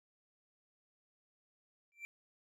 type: tone with exponential growth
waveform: triangle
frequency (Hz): 2349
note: D7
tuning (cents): 0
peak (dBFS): -38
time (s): 1.92-2.05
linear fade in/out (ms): 0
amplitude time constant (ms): 28
effects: none